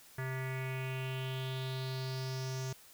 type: tone with low-pass filter sweep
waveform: square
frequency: 130.81 Hz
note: C3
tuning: in tune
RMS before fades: -38 dBFS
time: 0.18-2.73 s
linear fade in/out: 5 ms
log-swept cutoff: 1800 to 6400 Hz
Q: 4.6
effects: white hiss -58 dBFS RMS until 2.93 s